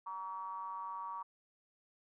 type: ring-modulated tone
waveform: triangle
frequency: 98 Hz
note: G2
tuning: in tune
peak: -35 dBFS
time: 0.06-1.23 s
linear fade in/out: 10 ms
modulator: 1040 Hz
effects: none